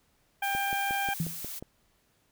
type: noise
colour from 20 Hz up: blue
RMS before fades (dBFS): -39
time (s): 0.42-1.6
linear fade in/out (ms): 20
type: harmonic tone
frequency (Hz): 795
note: G5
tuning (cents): +24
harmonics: 1 / 2 / 3 / 4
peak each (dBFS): -30 / -33 / -36 / -41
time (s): 0.42-1.14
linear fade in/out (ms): 5
type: click train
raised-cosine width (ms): 2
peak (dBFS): -26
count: 7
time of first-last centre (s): 0.55-1.625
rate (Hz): 5.58
type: tone with exponential decay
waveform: sine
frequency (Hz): 165.4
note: E3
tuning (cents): +6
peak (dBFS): -24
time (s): 1.2-1.42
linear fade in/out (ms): 2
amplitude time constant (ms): 47
effects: pink hiss -69 dBFS RMS until 2.31 s